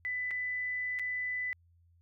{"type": "tone with dropouts", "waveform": "sine", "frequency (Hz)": 1996, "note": "B6", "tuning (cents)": 18, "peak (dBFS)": -32, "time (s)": [0.05, 1.53], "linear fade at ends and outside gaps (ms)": 0, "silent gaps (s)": [[0.308, 0.312], [0.989, 0.995]], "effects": ["added 85 Hz sine -62 dBFS peak until 2.01 s"]}